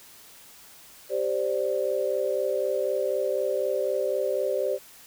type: chord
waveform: sine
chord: G suspended fourth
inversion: none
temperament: equal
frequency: 392 / 523.3 / 587.3 Hz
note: G4 / C5 / D5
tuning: 0 / 0 / 0 cents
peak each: -29 / -27 / -28 dBFS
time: 1.09-4.79 s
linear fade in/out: 50 ms
effects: white hiss -50 dBFS RMS until 5.06 s